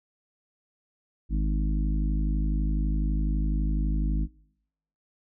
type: harmonic tone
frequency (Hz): 52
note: G#1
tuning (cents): +3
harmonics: 1 / 3 / 4 / 5 / 6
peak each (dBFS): -23 / -33 / -35 / -37 / -39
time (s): 1.29-4.28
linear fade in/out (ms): 50
effects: noise-tail reverb RT60 0.8 s tail -24 dB re dry